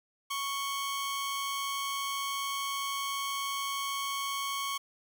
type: tone pair together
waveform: sawtooth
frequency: 1108.7 / 3136 Hz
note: C#6 / G7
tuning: 0 / 0 cents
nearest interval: octave + tritone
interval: 1800 cents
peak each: -29 / -36 dBFS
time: 0.3-4.78 s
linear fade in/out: 10 ms
effects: 10-bit